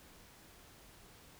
silence, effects pink hiss -59 dBFS RMS until 1.39 s

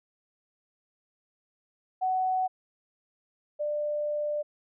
sine tone pair in turn, 747 / 594.3 Hz, F#5 / D5, +16 / +20 cents, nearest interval major third, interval 396 cents, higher first, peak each -24 / -27 dBFS, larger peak first, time 2.01-2.48 / 3.59-4.43 s, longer second, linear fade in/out 20 ms, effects none

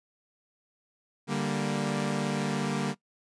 sawtooth chord, G minor, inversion second, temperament equal, 146.83 / 196 / 233.1 Hz, D3 / G3 / Bb3, 0 / 0 / 0 cents, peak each -28 dBFS, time 1.27-2.95 s, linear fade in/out 50 ms, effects noise-tail reverb RT60 0.1 s tail -19 dB re dry + resampled to 22050 Hz

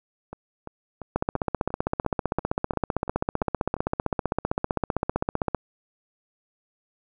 two click trains, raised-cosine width 1 ms, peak -22 / -9 dBFS, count 11 / 69, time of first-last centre 0.33-3.766 / 1.16-5.547 s, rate 2.91 / 15.5 Hz, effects none

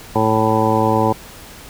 harmonic tone, 110 Hz, A2, in tune, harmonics 1 / 2 / 3 / 4 / 5 / 7 / 8 / 9, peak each -21 / -21 / -21 / -21 / -21 / -21 / -21 / -21 dBFS, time 0.15-1.13 s, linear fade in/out 10 ms, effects pink hiss -38 dBFS RMS until 1.69 s

